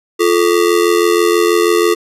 square ring-modulated tone, 392 Hz, G4, in tune, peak -7 dBFS, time 0.19-1.95 s, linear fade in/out 20 ms, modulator 43.1 Hz, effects resampled to 32000 Hz

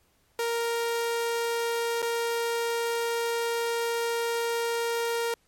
sawtooth tone with dropouts, 466.2 Hz, A#4, in tune, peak -22 dBFS, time 0.39-5.34 s, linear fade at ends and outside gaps 2 ms, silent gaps 2.02-2.026 s, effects pink hiss -67 dBFS RMS until 5.47 s + MP3 64 kbps

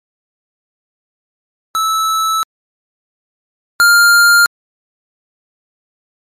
square tone pair in turn, 1309 / 1400.9 Hz, E6 / F6, -13 / +5 cents, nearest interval minor second, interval 118 cents, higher second, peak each -13 / -6 dBFS, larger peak second, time 1.75-2.43 / 3.8-4.46 s, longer first, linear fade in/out 0 ms, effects MP3 64 kbps

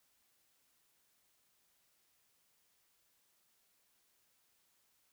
silence, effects white hiss -75 dBFS RMS until 5.12 s

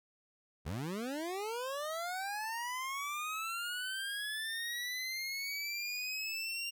25% pulse linear sweep, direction up, 65.41 to 2793 Hz, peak -33 dBFS, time 0.65-6.71 s, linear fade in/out 20 ms, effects none

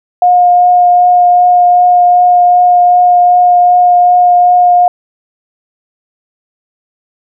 sine tone with vibrato, 714 Hz, F5, 38 cents sharp, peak -3 dBFS, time 0.22-4.88 s, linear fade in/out 2 ms, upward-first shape triangle, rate 2.6 Hz, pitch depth 11 cents each way, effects none

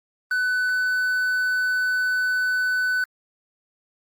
triangle tone with quantisation, 1500 Hz, F#6, 23 cents sharp, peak -18 dBFS, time 0.31-3.04 s, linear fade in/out 2 ms, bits 8, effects Opus 24 kbps

